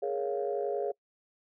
sine chord, Bb minor seventh, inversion third, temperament equal, 415.3 / 466.2 / 554.4 / 698.5 Hz, Ab4 / Bb4 / Db5 / F5, 0 / 0 / 0 / 0 cents, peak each -32 / -36 / -34 / -37 dBFS, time 0.02-0.92 s, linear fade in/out 10 ms, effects noise-tail reverb RT60 0.1 s tail -25 dB re dry + tanh soft clip ceiling -19 dBFS

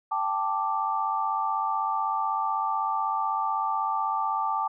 sine chord, G suspended second, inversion none, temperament equal, 784 / 880 / 1174.7 Hz, G5 / A5 / D6, 0 / 0 / 0 cents, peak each -31 / -28 / -28 dBFS, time 0.11-4.68 s, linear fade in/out 10 ms, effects none

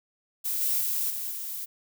violet noise with level steps, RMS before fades -29 / -26 / -28 / -33 / -35 dBFS, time 0.44-1.66 s, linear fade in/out 20 ms, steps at 0.61 / 0.81 / 1.1 / 1.31 s, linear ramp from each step 2 ms, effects none

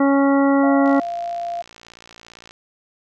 harmonic tone, 277.2 Hz, C#4, in tune, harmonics 1 / 2 / 3 / 4 / 5 / 7, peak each -14 / -20 / -24 / -26 / -28 / -31 dBFS, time 0-1 s, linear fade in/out 5 ms
sine tone, 690 Hz, F5, 21 cents flat, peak -23 dBFS, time 0.63-1.62 s, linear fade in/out 5 ms
click train, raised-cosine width 0.2 ms, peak -24 dBFS, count 96, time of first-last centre 0.86-2.509 s, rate 57.6 Hz
effects none

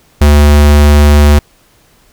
square tone, 73.42 Hz, D2, in tune, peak -3 dBFS, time 0.21-1.39 s, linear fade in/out 5 ms, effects pink hiss -48 dBFS RMS until 2.12 s

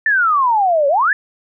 sine exponential two-way sweep, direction down then up, 1800 to 545 to 1800 Hz, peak -11 dBFS, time 0.06-1.13 s, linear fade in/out 2 ms, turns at 0.88 s, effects none

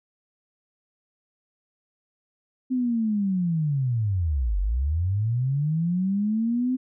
sine linear two-way sweep, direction down then up, 260 to 44.73 to 260 Hz, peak -21 dBFS, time 2.7-6.77 s, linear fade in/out 20 ms, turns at 4.59 s, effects none

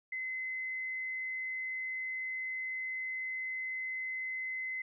sine tone, 2046 Hz, C7, 39 cents flat, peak -35 dBFS, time 0.12-4.82 s, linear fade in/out 5 ms, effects none

